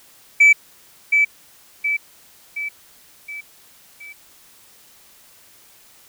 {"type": "tone with echo", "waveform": "sine", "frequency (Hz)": 2307, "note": "D7", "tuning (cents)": -31, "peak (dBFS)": -5, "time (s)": [0.4, 0.53], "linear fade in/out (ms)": 10, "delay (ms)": 720, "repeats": 5, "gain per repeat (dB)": -6, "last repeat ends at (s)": 4.13, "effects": ["tanh soft clip ceiling -6 dBFS", "white hiss -50 dBFS RMS until 6.08 s"]}